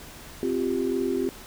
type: chord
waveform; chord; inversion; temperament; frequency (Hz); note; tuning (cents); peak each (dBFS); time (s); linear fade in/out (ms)
sine; C suspended fourth; none; equal; 261.6 / 349.2 / 392; C4 / F4 / G4; 0 / 0 / 0; -28 / -28 / -27; 0.43-1.29; 0
effects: pink hiss -44 dBFS RMS until 1.46 s